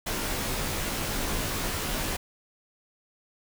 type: noise with comb filter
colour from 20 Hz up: pink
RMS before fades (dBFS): -30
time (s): 0.06-2.17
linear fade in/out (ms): 10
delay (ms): 17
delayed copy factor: -1
effects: none